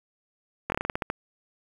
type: slowing click train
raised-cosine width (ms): 0.5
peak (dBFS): -12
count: 10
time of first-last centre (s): 0.7-1.101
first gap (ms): 21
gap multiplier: 1.18
effects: 7-bit